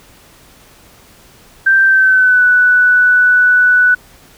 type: tone with pitch glide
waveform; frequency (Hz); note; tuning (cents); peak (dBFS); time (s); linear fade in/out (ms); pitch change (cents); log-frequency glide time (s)
sine; 1568 to 1485.1; G6 to F#6; 0 to +6; -6; 1.66-3.95; 10; -94; 1.84-2.44
effects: pink hiss -44 dBFS RMS until 4.37 s